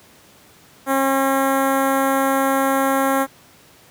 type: tone with notch filter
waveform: 10% pulse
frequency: 270 Hz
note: C#4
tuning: 45 cents flat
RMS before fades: -18 dBFS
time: 0.86-3.27 s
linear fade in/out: 50 ms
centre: 4500 Hz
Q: 0.52
effects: pink hiss -49 dBFS RMS until 3.9 s + high-pass 100 Hz 12 dB/octave